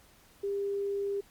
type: tone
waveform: sine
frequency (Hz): 400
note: G4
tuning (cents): +35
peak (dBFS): -29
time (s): 0.43-1.21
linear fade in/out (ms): 10
effects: pink hiss -60 dBFS RMS until 1.3 s + MP3 96 kbps